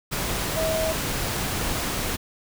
sine tone in noise, 641 Hz, E5, 49 cents flat, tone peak -23 dBFS, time 0.56-0.93 s, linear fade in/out 20 ms, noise pink, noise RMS -27 dBFS, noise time 0.11-2.17 s, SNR +1 dB, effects none

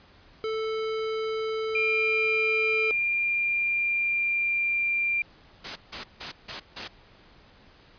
square tone, 440 Hz, A4, in tune, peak -28 dBFS, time 0.44-2.91 s, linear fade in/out 0 ms
sine tone with pitch glide, 2394 to 2379 Hz, D7 to D7, +33 to +22 cents, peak -23 dBFS, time 1.75-5.22 s, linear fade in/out 2 ms, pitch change -11 cents, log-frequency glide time 3.29-4.82 s
white noise bursts, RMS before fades -33 dBFS, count 5, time 5.64-6.88 s, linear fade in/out 10 ms, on 120 ms, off 160 ms
effects pink hiss -55 dBFS RMS until 7.98 s + resampled to 11025 Hz

